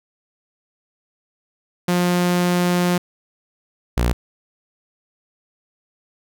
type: tone pair in turn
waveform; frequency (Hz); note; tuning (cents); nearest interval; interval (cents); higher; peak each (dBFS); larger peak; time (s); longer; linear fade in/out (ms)
sawtooth; 177.3 / 59.54; F3 / A#1; +26 / +37; octave + perfect fifth; 1889; first; -12; neither; 1.88-2.98 / 3.97-4.13; first; 5
effects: none